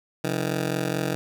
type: ring-modulated tone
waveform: 15% pulse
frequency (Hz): 157.1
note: D#3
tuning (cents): +17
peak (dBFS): -15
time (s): 0.24-1.15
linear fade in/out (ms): 0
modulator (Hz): 22.3
effects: none